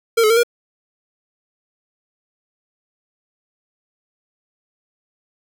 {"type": "tone with pitch steps", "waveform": "square", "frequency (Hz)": [459.2, 428.7, 458.2, 475.4], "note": ["A#4", "A4", "A#4", "A#4"], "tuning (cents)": [-26, -45, -30, 34], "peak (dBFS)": -12, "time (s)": [0.17, 0.434], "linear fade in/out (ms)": 10, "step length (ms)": 66, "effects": []}